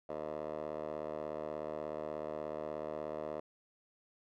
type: tone with band-pass filter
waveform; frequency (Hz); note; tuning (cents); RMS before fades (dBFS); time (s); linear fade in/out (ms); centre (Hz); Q
10% pulse; 76.6; D#2; -27; -41; 0.09-3.4; 5; 650; 5
effects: none